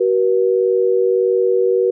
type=tone pair together; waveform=sine; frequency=378.3 / 479.9 Hz; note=F#4 / B4; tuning=+38 / -50 cents; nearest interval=major third; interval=412 cents; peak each=-15 dBFS; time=0-1.91 s; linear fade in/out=10 ms; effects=none

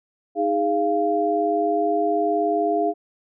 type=tone cluster; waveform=sine; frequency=312.5 / 411.6 / 692 Hz; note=D#4 / G#4 / F5; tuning=+8 / -16 / -16 cents; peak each=-25 / -23 / -21 dBFS; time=0.35-2.94 s; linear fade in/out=50 ms; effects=none

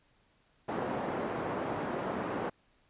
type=band-pass noise; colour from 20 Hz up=pink; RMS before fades=-35 dBFS; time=0.68-2.5 s; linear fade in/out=10 ms; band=230 to 1100 Hz; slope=12 dB/octave; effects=pink hiss -69 dBFS RMS until 2.89 s + resampled to 8000 Hz

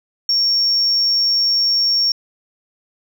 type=tone; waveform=sine; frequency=5510 Hz; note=F8; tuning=24 cents flat; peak=-12 dBFS; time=0.29-2.12 s; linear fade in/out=2 ms; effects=tanh soft clip ceiling -9 dBFS

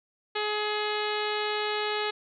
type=harmonic tone; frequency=421.6 Hz; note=G#4; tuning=26 cents sharp; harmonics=1 / 2 / 3 / 4 / 5 / 6 / 7 / 8 / 9 / 10; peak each=-31 / -34 / -36 / -37 / -38 / -39 / -39 / -40 / -41 / -41 dBFS; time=0.35-2.11 s; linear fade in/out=10 ms; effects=none

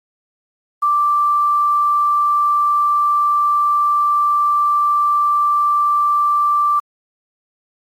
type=tone with quantisation; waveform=sine; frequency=1174.7 Hz; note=D6; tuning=in tune; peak=-12 dBFS; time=0.82-6.8 s; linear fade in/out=10 ms; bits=7; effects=AAC 48 kbps

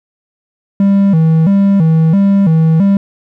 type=tone with vibrato; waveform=triangle; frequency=178.5 Hz; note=F3; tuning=38 cents sharp; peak=-4 dBFS; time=0.8-2.97 s; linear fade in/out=2 ms; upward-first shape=square; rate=1.5 Hz; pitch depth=180 cents each way; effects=none

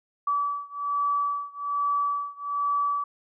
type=beating tone pair; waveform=sine; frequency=1149 / 1150.2 Hz; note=D6 / D6; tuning=-38 / -36 cents; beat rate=1.2 Hz; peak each=-27 / -28 dBFS; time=0.27-3.04 s; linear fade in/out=5 ms; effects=none

